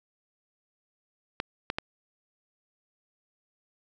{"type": "clicks", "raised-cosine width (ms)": 0.3, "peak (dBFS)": -13, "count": 3, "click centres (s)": [1.401, 1.701, 1.785], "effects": []}